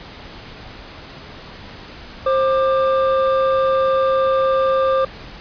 triangle tone pair together, 530 / 1189.8 Hz, C5 / D6, +22 / +22 cents, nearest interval octave + major second, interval 1400 cents, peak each -13 / -18 dBFS, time 2.26-5.05 s, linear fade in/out 5 ms, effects pink hiss -37 dBFS RMS until 5.4 s + resampled to 11025 Hz

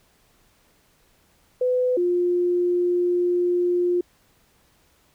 sine tone pair in turn, 502 / 353.7 Hz, B4 / F4, +28 / +22 cents, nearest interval tritone, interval 606 cents, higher first, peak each -18 dBFS, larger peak neither, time 1.61-1.97 / 1.97-4.01 s, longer second, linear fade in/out 5 ms, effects pink hiss -61 dBFS RMS until 5.14 s

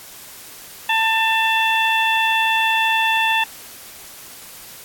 harmonic tone with a mistuned harmonic, 893 Hz, A5, 25 cents sharp, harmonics 1 / 2 / 3 / 4, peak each -19 / -21 / -20 / -24 dBFS, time 0.89-3.44 s, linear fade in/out 5 ms, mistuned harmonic 4, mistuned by -55 cents, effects white hiss -39 dBFS RMS until 4.84 s + AAC 64 kbps

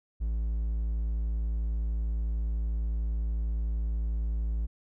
triangle tone, 55.4 Hz, A1, 13 cents sharp, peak -25 dBFS, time 0.2-4.67 s, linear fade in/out 20 ms, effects none

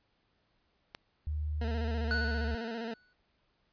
click, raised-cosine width 0.2 ms, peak -24 dBFS, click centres 0.949 s
sine tone with pitch glide, 75.7 to 72.95 Hz, D#2 to D2, -47 to -11 cents, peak -31 dBFS, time 1.27-2.55 s, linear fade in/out 0 ms, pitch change -64 cents, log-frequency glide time 1.89-2.23 s
20% pulse tone with vibrato, 228.9 Hz, A#3, 31 cents flat, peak -31 dBFS, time 1.61-2.94 s, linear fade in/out 5 ms, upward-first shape square, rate 15 Hz, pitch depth 47 cents each way
square tone with exponential decay, 1480 Hz, F#6, in tune, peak -29 dBFS, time 2.11-3.13 s, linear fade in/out 0 ms, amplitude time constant 220 ms
effects pink hiss -74 dBFS RMS until 3.72 s + resampled to 11025 Hz

